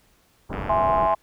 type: low-pass noise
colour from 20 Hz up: pink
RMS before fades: -31 dBFS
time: 0.49-1.08 s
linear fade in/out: 20 ms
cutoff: 1300 Hz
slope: 48 dB/octave
type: click train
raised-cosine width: 0.5 ms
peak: -18 dBFS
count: 60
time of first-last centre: 0.53-1.136 s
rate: 97.4 Hz
type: chord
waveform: sine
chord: E augmented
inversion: none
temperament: equal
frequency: 659.3 / 830.6 / 1046.5 Hz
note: E5 / G#5 / B#5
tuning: 0 / 0 / 0 cents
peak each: -22 dBFS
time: 0.69-1.15 s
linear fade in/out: 10 ms
effects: pink hiss -61 dBFS RMS until 1.22 s